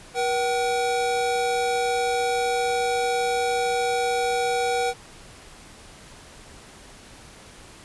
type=tone pair together; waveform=square; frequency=480.7 / 763 Hz; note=B4 / G5; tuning=-47 / -47 cents; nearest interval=minor sixth; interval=800 cents; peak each=-25 dBFS; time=0.14-4.94 s; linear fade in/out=50 ms; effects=pink hiss -46 dBFS RMS until 7.84 s + resampled to 24000 Hz

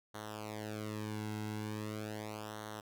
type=tone with flanger; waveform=sawtooth; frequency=107 Hz; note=A2; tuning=48 cents flat; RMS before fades=-42 dBFS; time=0.14-2.81 s; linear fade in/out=10 ms; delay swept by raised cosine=0.4 to 1.7 ms; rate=0.4 Hz; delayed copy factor=-0.85; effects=none

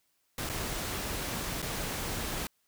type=noise with dropouts; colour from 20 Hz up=pink; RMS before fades=-35 dBFS; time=0.38-2.47 s; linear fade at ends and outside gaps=1 ms; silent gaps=0.491-0.497 / 1.619-1.626 s; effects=white hiss -74 dBFS RMS until 2.67 s

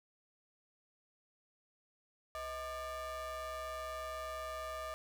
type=ring-modulated tone; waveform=square; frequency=284.6 Hz; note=C#4; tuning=46 cents sharp; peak=-38 dBFS; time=2.35-4.94 s; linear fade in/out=0 ms; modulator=918 Hz; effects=none

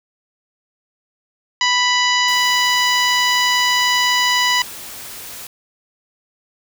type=harmonic tone; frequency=987.8 Hz; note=B5; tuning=in tune; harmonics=1 / 2 / 3 / 4 / 5 / 6 / 7; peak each=-19 / -18 / -20 / -24 / -23 / -29 / -28 dBFS; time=1.61-4.62 s; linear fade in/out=2 ms
type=noise; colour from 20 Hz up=white; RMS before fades=-33 dBFS; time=2.28-5.47 s; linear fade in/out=2 ms
effects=none

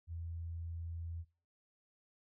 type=tone; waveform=sine; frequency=83.7 Hz; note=E2; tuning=27 cents sharp; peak=-40 dBFS; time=0.07-1.25 s; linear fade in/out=50 ms; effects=noise-tail reverb RT60 0.5 s tail -25 dB re dry

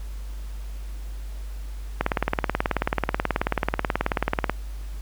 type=click train; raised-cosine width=0.5 ms; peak=-6 dBFS; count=47; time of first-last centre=2.01-4.496 s; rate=18.5 Hz; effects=added 50 Hz sine -31 dBFS peak until 5.01 s + pink hiss -50 dBFS RMS until 5.01 s

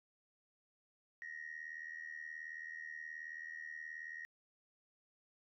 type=tone with amplitude modulation; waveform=sine; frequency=1878 Hz; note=A#6; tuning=12 cents sharp; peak=-40 dBFS; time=1.22-4.25 s; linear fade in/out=0 ms; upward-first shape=sine; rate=78.7 Hz; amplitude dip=85%; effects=tanh soft clip ceiling -39 dBFS

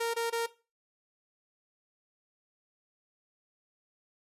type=tone bursts; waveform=sawtooth; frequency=463.1 Hz; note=A#4; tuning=11 cents flat; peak=-25 dBFS; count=3; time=0-0.464 s; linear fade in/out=10 ms; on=140 ms; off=22 ms; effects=noise-tail reverb RT60 0.3 s tail -17 dB re dry + resampled to 32000 Hz

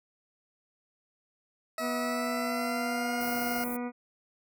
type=tone with pitch glide; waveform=20% pulse; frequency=644 to 710.4 Hz; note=E5 to F5; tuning=-41 to +29 cents; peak=-27 dBFS; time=1.78-3.64 s; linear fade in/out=2 ms; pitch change=+170 cents; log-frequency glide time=1.96-3.13 s
type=harmonic tone; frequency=243.9 Hz; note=B3; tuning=21 cents flat; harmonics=1 / 2 / 3 / 4 / 5 / 6 / 8 / 9 / 10; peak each=-33 / -39 / -43 / -45 / -47 / -49 / -51 / -52 / -53 dBFS; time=1.79-3.92 s; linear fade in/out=50 ms
type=band-stop noise; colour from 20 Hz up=white; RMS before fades=-39 dBFS; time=3.2-3.77 s; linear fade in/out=10 ms; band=1000 to 11000 Hz; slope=24 dB/octave
effects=none

